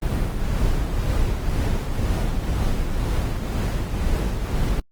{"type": "noise with tremolo", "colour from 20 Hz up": "brown", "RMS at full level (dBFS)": -20, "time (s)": [0.02, 4.8], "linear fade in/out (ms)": 2, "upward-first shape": "triangle", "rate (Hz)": 2, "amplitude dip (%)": 45, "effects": ["Opus 24 kbps"]}